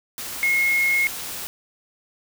sine tone in noise, 2160 Hz, C#7, 45 cents flat, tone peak -17 dBFS, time 0.43-1.07 s, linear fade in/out 0 ms, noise white, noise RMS -32 dBFS, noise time 0.18-1.47 s, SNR +12 dB, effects none

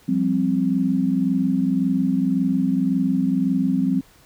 sine chord, F suspended second, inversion none, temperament just, 174.61 / 196.44 / 261.9 Hz, F3 / G3 / C4, 0 / +4 / +2 cents, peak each -24 / -22 / -20 dBFS, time 0.08-4.01 s, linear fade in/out 10 ms, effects pink hiss -53 dBFS RMS until 4.25 s

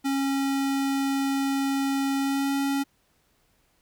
square tone with pitch glide, 273.8 to 276.7 Hz, C#4 to C#4, -21 to -3 cents, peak -24 dBFS, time 0.04-2.84 s, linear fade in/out 20 ms, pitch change +18 cents, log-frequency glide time 2.18-2.54 s, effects pink hiss -67 dBFS RMS until 3.81 s

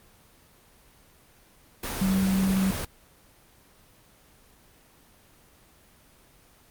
sine tone in noise, 190.9 Hz, G3, 46 cents flat, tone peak -21 dBFS, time 2.01-2.71 s, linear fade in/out 5 ms, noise pink, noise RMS -32 dBFS, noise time 1.83-2.85 s, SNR +8 dB, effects pink hiss -57 dBFS RMS until 6.7 s + Opus 24 kbps

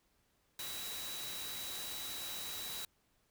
sine tone in noise, 3903 Hz, B7, 21 cents flat, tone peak -45 dBFS, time 0.59-2.85 s, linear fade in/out 2 ms, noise white, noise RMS -44 dBFS, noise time 0.59-2.85 s, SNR -4 dB, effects pink hiss -75 dBFS RMS until 3.3 s

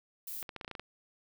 violet noise, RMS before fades -41 dBFS, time 0.27-0.43 s, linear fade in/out 5 ms
clicks, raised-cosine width 0.3 ms, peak -25 dBFS, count 9, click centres 0.428 / 0.492 / 0.563 / 0.612 / 0.647 / 0.679 / 0.713 / 0.752 / 0.796 s
effects none

